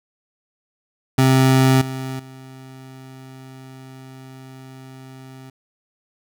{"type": "tone with level steps", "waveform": "25% pulse", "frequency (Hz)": 131.6, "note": "C3", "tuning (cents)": 10, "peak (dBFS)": [-8, -22, -34], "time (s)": [1.18, 5.5], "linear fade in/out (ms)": 5, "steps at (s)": [1.81, 2.19], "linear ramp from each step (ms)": 5, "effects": []}